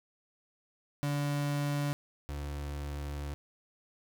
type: tone pair in turn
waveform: 35% pulse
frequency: 144.5 / 72.05 Hz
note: D3 / D2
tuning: -28 / -33 cents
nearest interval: octave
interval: 1205 cents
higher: first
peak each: -28 / -34 dBFS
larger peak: first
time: 1.03-1.93 / 2.29-3.34 s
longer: second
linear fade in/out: 0 ms
effects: none